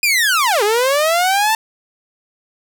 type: linear two-way sweep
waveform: sawtooth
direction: down then up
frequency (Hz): 2489 to 399.1 to 897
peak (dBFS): -9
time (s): 0.03-1.55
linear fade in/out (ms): 2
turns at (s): 0.63
effects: none